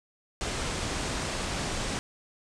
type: low-pass noise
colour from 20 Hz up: pink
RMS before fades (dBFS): -32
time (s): 0.41-1.99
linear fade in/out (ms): 0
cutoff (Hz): 9100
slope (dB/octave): 48
effects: none